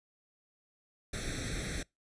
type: noise with comb filter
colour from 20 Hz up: pink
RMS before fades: -37 dBFS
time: 1.13-1.83 s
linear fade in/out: 5 ms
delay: 0.51 ms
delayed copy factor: +0.9
effects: noise-tail reverb RT60 0.2 s tail -25 dB re dry + resampled to 22050 Hz